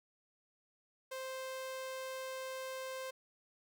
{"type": "tone", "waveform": "sawtooth", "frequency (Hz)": 523.3, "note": "C5", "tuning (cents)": 0, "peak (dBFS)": -37, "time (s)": [1.11, 3.11], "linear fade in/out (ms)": 10, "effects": []}